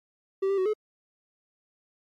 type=tone with pitch steps; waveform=triangle; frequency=387.3 / 394 / 374.3 / 427.1 Hz; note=G4 / G4 / F#4 / G#4; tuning=-21 / +9 / +20 / +48 cents; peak=-21 dBFS; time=0.42-0.736 s; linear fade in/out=10 ms; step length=79 ms; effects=AAC 64 kbps